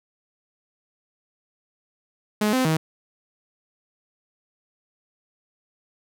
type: tone with pitch steps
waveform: sawtooth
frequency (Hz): 211.3 / 257.9 / 158.7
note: G#3 / C4 / D#3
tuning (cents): +30 / -25 / +35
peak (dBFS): -15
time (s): 2.41-2.77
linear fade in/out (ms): 5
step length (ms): 120
effects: none